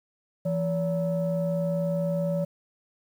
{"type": "tone pair together", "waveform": "sine", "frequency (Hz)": [168.53, 570], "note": ["E3", "C#5"], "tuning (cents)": [39, 48], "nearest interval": "octave + major sixth", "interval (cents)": 2109, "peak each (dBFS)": [-25, -26], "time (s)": [0.45, 2.45], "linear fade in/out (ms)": 10, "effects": ["tanh soft clip ceiling -19 dBFS", "9-bit"]}